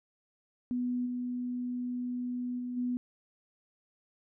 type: tone with level steps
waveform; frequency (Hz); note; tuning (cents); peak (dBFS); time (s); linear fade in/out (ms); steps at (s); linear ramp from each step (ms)
sine; 246.9; B3; 0; -29 / -32 / -34 / -29; 0.71-2.97; 0; 1.05 / 2.58 / 2.76; 20
effects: none